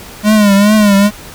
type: tone with vibrato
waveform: square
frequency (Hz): 206.4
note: G#3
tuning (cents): -10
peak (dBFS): -6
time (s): 0.23-1.11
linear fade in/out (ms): 50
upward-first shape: triangle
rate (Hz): 2.4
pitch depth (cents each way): 93
effects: pink hiss -32 dBFS RMS until 1.34 s